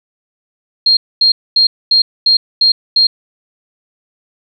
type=tone bursts; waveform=sine; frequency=4219 Hz; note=C8; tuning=14 cents sharp; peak=-6 dBFS; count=7; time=0.86-3.07 s; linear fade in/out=5 ms; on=110 ms; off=240 ms; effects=none